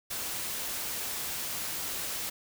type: noise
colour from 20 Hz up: white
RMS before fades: -35 dBFS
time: 0.1-2.3 s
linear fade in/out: 10 ms
effects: none